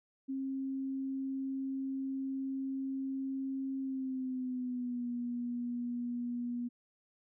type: tone with pitch glide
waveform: sine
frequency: 268.1 to 241.6 Hz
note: C4 to B3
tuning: +42 to -38 cents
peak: -34 dBFS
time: 0.28-6.69 s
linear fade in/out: 20 ms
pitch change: -180 cents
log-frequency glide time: 3.8-5.08 s
effects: none